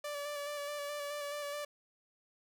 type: tone with vibrato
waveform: sawtooth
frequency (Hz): 581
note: D5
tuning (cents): -19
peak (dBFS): -34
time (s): 0.04-1.65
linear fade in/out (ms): 5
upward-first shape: square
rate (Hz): 4.7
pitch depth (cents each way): 20
effects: none